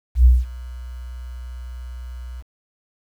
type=tone with ADSR envelope; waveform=sine; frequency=61.74 Hz; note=B1; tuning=in tune; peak=-6 dBFS; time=0.15-2.43 s; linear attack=100 ms; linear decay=200 ms; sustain=-24 dB; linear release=30 ms; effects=8-bit

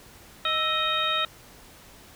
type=harmonic tone with a mistuned harmonic; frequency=623 Hz; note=D#5; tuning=2 cents sharp; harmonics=1 / 2 / 3 / 4 / 5 / 6; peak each=-34 / -27 / -34 / -32 / -33 / -27 dBFS; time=0.45-1.25 s; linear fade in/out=2 ms; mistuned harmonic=2; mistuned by=+93 cents; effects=pink hiss -50 dBFS RMS until 2.15 s

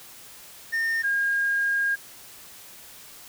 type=tone pair in turn; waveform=triangle / sine; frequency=1820 / 1621.4 Hz; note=A#6 / G#6; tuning=-42 / -42 cents; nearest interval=major second; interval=200 cents; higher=first; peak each=-21 dBFS; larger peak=neither; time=0.72-1.03 / 1.03-1.96 s; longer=second; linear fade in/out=20 ms; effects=white hiss -46 dBFS RMS until 3.28 s

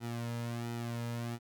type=tone with flanger; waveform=sawtooth; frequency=117.9 Hz; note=A#2; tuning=20 cents sharp; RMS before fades=-38 dBFS; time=0-1.39 s; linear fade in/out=50 ms; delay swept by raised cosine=1.8 to 2.7 ms; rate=1.4 Hz; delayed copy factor=-0.7; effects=none

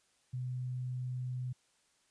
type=tone; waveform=sine; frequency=126.2 Hz; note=B2; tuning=38 cents sharp; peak=-35 dBFS; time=0.33-1.53 s; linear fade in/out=10 ms; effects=white hiss -72 dBFS RMS until 2.1 s + resampled to 22050 Hz

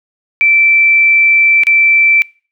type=tone with dropouts; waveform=sine; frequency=2333 Hz; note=D7; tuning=12 cents flat; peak=-6 dBFS; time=0.41-2.22 s; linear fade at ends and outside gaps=0 ms; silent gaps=1.635-1.669 s; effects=noise-tail reverb RT60 0.4 s tail -25 dB re dry

